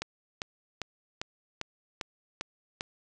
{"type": "click train", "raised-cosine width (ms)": 0.2, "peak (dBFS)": -16, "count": 8, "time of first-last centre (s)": [0.02, 2.809], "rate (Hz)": 2.51, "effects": ["resampled to 22050 Hz", "9-bit"]}